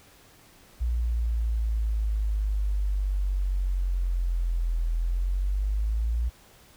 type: exponential two-way sweep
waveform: sine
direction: down then up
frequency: 59.5 to 41.19 to 59.5 Hz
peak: -23 dBFS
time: 0.8-6.3 s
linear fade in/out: 20 ms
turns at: 4.92 s
effects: pink hiss -55 dBFS RMS until 6.76 s